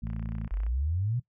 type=harmonic tone; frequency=55 Hz; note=A1; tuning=in tune; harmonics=1 / 2 / 3 / 4; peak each=-34 / -37 / -39 / -40 dBFS; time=0.02-0.48 s; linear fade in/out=10 ms
type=click train; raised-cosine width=0.5 ms; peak=-34 dBFS; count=20; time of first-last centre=0.07-0.666 s; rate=31.9 Hz
type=exponential sweep; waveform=sine; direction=up; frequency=43.65 to 129 Hz; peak=-26 dBFS; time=0.51-1.2 s; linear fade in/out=10 ms
effects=noise-tail reverb RT60 0.1 s tail -18 dB re dry